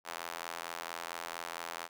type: tone with high-pass filter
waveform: square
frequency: 42.19 Hz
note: E1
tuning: 41 cents sharp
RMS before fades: -42 dBFS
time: 0.04-1.89 s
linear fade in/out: 50 ms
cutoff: 910 Hz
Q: 1.1
effects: none